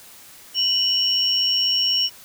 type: tone pair together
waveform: sine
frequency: 2960 / 5516 Hz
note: F#7 / F8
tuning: 0 / -22 cents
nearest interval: major seventh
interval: 1078 cents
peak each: -20 dBFS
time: 0.54-2.1 s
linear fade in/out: 50 ms
effects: white hiss -45 dBFS RMS until 2.24 s